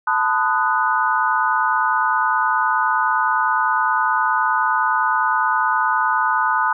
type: chord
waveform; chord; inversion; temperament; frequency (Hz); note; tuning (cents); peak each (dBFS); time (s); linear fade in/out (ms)
sine; B dominant seventh; third; equal with one note detuned; 880 / 1009.7 / 1244.5 / 1480; A5 / B5 / D#6 / F#6; 0 / +38 / 0 / 0; -21; 0.07-6.73; 5
effects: none

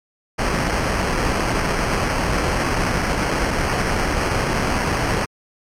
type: noise with sample-and-hold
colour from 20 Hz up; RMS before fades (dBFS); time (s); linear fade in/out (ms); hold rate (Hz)
pink; -20; 0.38-5.26; 20; 3675
effects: low-pass 9000 Hz 12 dB/octave + MP3 96 kbps

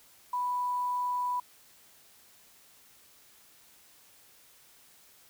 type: tone with quantisation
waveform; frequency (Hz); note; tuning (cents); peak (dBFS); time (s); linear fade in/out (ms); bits
sine; 987.8; B5; 0; -28; 0.33-1.4; 5; 9
effects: white hiss -59 dBFS RMS until 5.29 s

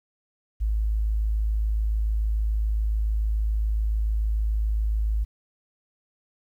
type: tone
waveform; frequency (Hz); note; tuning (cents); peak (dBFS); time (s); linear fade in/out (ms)
sine; 53.5; A1; -48; -21; 0.6-5.25; 20
effects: 10-bit

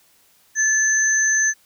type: tone pair together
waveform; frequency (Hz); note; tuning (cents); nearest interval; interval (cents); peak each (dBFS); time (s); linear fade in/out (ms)
sine; 1734 / 6179; A6 / G8; -26 / -26; octave + minor seventh; 2200; -18; 0.55-1.54; 50
effects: white hiss -57 dBFS RMS until 1.65 s

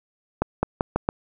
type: accelerating click train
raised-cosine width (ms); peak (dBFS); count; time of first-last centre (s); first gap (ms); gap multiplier
1; -6; 5; 0.42-1.089; 210; 0.85
effects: none

